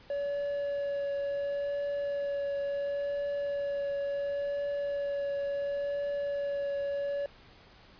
triangle tone with vibrato, 567 Hz, C#5, 39 cents sharp, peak -28 dBFS, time 0.1-7.26 s, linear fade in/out 2 ms, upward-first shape triangle, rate 0.71 Hz, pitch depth 13 cents each way, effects pink hiss -56 dBFS RMS until 7.99 s + resampled to 11025 Hz

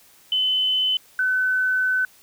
sine tone pair in turn, 3032 / 1512.5 Hz, F#7 / F#6, +42 / +38 cents, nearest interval octave, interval 1204 cents, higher first, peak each -18 dBFS, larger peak neither, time 0.32-0.97 / 1.19-2.05 s, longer second, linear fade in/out 2 ms, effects white hiss -53 dBFS RMS until 2.22 s

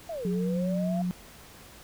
sine linear two-way sweep, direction down then up, 698.5 to 399.2 to 698.5 Hz, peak -32 dBFS, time 0.09-1.02 s, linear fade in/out 5 ms, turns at 0.28 s
sine tone with vibrato, 180.6 Hz, F#3, 42 cents flat, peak -26 dBFS, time 0.25-1.11 s, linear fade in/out 0 ms, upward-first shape square, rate 9.5 Hz, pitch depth 9 cents each way
effects pink hiss -50 dBFS RMS until 1.83 s

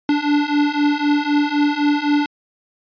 square beating tone pair, 290.3 / 294.2 Hz, D4 / D4, -20 / +3 cents, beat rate 3.9 Hz, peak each -20 / -18 dBFS, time 0.09-2.26 s, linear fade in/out 2 ms, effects resampled to 11025 Hz

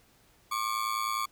40% pulse ring-modulated tone, 1134 Hz, C#6, 39 cents sharp, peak -25 dBFS, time 0.51-1.26 s, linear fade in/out 10 ms, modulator 54.9 Hz, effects pink hiss -63 dBFS RMS until 1.31 s

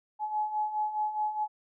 sine beating tone pair, 847 / 851.8 Hz, G#5 / G#5, +34 / +44 cents, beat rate 4.8 Hz, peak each -35 / -29 dBFS, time 0.19-1.48 s, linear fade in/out 50 ms, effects none

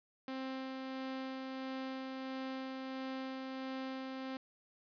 sawtooth tone with tremolo, 263.5 Hz, C4, 12 cents sharp, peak -35 dBFS, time 0.28-4.37 s, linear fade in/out 2 ms, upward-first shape sine, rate 1.5 Hz, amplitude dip 25%, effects resampled to 11025 Hz + 11-bit

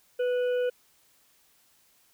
harmonic tone with a mistuned harmonic, 495.3 Hz, B4, 5 cents sharp, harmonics 1 / 3 / 5 / 6, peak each -24 / -39 / -49 / -47 dBFS, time 0.19-0.7 s, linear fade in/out 10 ms, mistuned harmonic 3, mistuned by -18 cents, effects white hiss -64 dBFS RMS until 2.13 s

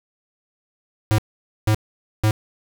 square tone bursts, 107.8 Hz, A2, 35 cents flat, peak -15 dBFS, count 3, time 1.11-2.309 s, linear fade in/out 0 ms, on 73 ms, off 490 ms, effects none

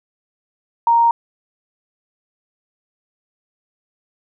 sine tone, 932 Hz, A#5, 1 cent flat, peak -10 dBFS, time 0.87-1.11 s, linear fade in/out 2 ms, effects none

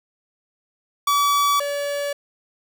45% pulse tone pair in turn, 1145 / 572.5 Hz, D6 / D5, -44 / -44 cents, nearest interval octave, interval 1200 cents, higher first, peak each -16 / -23 dBFS, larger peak first, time 1.07-1.6 / 1.6-2.13 s, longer neither, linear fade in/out 5 ms, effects none

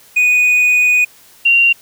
triangle / sine tone pair in turn, 2477 / 2763 Hz, D#7 / F7, -8 / -19 cents, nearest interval major second, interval 189 cents, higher second, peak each -7 dBFS, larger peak neither, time 0.16-1.05 / 1.45-1.73 s, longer first, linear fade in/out 10 ms, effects white hiss -45 dBFS RMS until 1.81 s

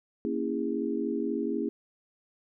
sine chord, A# half-diminished seventh, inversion none, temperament equal with one note detuned, 233.1 / 277.2 / 329.6 / 408.4 Hz, A#3 / C#4 / E4 / G#4, 0 / 0 / 0 / -29 cents, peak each -33 dBFS, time 0.25-1.69 s, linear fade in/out 0 ms, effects none

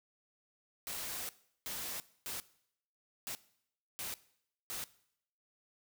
white noise bursts at uneven times, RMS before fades -41 dBFS, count 6, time 0.87-1.29 / 1.66-2 / 2.26-2.4 / 3.27-3.35 / 3.99-4.14 / 4.7-4.84 s, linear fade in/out 0 ms, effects noise-tail reverb RT60 0.7 s tail -19 dB re dry

